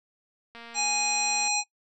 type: click train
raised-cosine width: 0.3 ms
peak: -29 dBFS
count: 217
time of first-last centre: 0.55-1.477 s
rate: 233 Hz
type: harmonic tone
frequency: 830.6 Hz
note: G#5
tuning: in tune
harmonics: 1 / 3 / 5 / 7 / 9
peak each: -30 / -30 / -30 / -30 / -30 dBFS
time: 0.74-1.64 s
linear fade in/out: 50 ms
effects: noise-tail reverb RT60 0.1 s tail -19 dB re dry